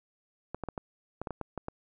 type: clicks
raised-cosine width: 1 ms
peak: -21 dBFS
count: 10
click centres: 0.546 / 0.637 / 0.687 / 0.778 / 1.216 / 1.272 / 1.307 / 1.413 / 1.577 / 1.684 s
effects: none